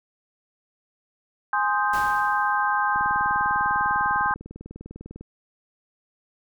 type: chord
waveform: sine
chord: Ab major seventh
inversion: none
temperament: equal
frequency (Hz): 830.6 / 1046.5 / 1244.5 / 1568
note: Ab5 / C6 / Eb6 / G6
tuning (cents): 0 / 0 / 0 / 0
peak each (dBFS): -25 / -25 / -28 / -25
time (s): 1.53-4.34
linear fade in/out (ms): 2
type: noise with exponential decay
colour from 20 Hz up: pink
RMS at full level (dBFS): -34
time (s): 1.93-2.76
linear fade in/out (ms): 5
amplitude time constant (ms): 180
type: click train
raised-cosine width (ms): 3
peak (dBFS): -26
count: 46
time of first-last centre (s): 2.96-5.21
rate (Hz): 20
effects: none